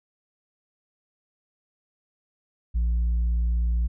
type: tone with tanh clipping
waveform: sine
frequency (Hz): 58.1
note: A#1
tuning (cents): -5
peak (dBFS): -21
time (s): 2.74-3.88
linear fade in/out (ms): 20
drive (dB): 2
effects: none